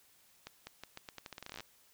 accelerating click train, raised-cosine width 0.2 ms, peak -27 dBFS, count 19, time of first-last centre 0.47-1.605 s, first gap 200 ms, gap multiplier 0.83, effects white hiss -66 dBFS RMS until 1.93 s

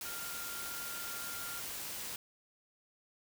sine tone in noise, 1396.9 Hz, F6, in tune, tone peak -46 dBFS, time 0.05-1.6 s, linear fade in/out 2 ms, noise white, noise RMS -42 dBFS, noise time 0.01-2.16 s, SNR -7 dB, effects none

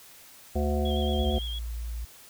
harmonic tone, 73.42 Hz, D2, in tune, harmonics 1 / 3 / 5 / 7 / 9 / 10, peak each -26 / -31 / -33 / -34 / -36 / -36 dBFS, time 0.55-1.39 s, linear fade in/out 10 ms
sine tone with vibrato, 3272 Hz, G#7, 26 cents flat, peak -35 dBFS, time 0.85-1.59 s, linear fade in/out 5 ms, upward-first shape square, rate 8.8 Hz, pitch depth 34 cents each way
sine tone with pitch glide, 60 to 57.46 Hz, B1 to A#1, -49 to -24 cents, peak -31 dBFS, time 1.17-2.05 s, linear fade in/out 5 ms, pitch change -75 cents, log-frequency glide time 1.33-1.62 s
effects white hiss -51 dBFS RMS until 2.29 s

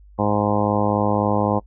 harmonic tone, 103.83 Hz, G#2, in tune, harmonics 1 / 2 / 3 / 4 / 5 / 6 / 7 / 8 / 9 / 10, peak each -25 / -23 / -26 / -29 / -24 / -28 / -28 / -26 / -28 / -29 dBFS, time 0.18-1.6 s, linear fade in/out 20 ms, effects noise-tail reverb RT60 0.1 s tail -24 dB re dry + added 50 Hz sine -44 dBFS peak until 1.66 s

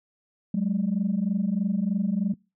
sine tone pair together, 187.3 / 210.5 Hz, F#3 / G#3, +21 / +24 cents, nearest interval major second, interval 203 cents, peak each -24 dBFS, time 0.54-2.34 s, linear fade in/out 5 ms, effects noise-tail reverb RT60 0.3 s tail -26 dB re dry + tanh soft clip ceiling -17 dBFS

